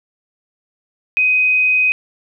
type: tone with frequency modulation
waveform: sine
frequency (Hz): 2510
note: D#7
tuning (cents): +15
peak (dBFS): -11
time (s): 1.17-1.92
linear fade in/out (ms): 0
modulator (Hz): 33.9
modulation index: 0.21
effects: none